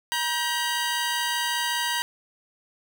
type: tone pair together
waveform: 15% pulse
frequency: 953.8 / 1568 Hz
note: A#5 / G6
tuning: +39 / 0 cents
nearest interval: major sixth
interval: 861 cents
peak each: -19 / -23 dBFS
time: 0.12-2.02 s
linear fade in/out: 0 ms
effects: none